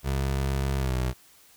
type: tone with pitch glide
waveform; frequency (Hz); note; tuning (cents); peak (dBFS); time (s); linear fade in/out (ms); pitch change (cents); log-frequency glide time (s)
25% pulse; 67.7 to 63.17; C#2 to B1; -40 to +40; -21; 0.03-1.14; 50; -120; 0.78-0.94
effects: white hiss -56 dBFS RMS until 1.56 s